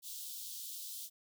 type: high-pass noise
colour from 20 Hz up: white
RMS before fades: -45 dBFS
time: 0.02-1.1 s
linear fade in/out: 50 ms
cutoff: 3200 Hz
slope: 48 dB/octave
effects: none